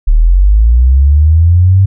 sine linear sweep, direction up, 35.55 to 98.3 Hz, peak -3 dBFS, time 0.07-1.86 s, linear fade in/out 10 ms, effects none

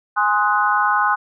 sine chord, Ab dominant seventh, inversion none, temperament equal with one note detuned, 830.6 / 1046.5 / 1256.8 / 1480 Hz, Ab5 / C6 / Eb6 / Gb6, 0 / 0 / +17 / 0 cents, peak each -20 dBFS, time 0.16-1.16 s, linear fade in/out 20 ms, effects none

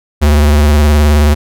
square tone with vibrato, 74.1 Hz, D2, 16 cents sharp, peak -6 dBFS, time 0.21-1.35 s, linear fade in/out 20 ms, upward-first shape sine, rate 19 Hz, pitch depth 55 cents each way, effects none

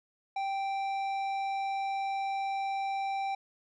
sine tone with tanh clipping, 783 Hz, G5, 2 cents flat, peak -32 dBFS, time 0.36-3.35 s, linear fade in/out 5 ms, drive 11 dB, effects none

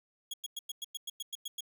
sawtooth tone bursts, 3322 Hz, G#7, in tune, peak -33 dBFS, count 11, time 0.31-1.607 s, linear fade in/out 5 ms, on 27 ms, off 100 ms, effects none

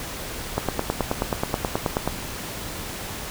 click train, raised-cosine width 1 ms, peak -7 dBFS, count 15, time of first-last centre 0.58-2.076 s, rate 9.36 Hz, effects pink hiss -33 dBFS RMS until 3.3 s

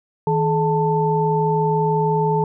sine tone cluster, 158.8 / 426.8 / 887 Hz, D#3 / G#4 / A5, +36 / +47 / +14 cents, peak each -20 dBFS, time 0.27-2.44 s, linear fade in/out 2 ms, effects none

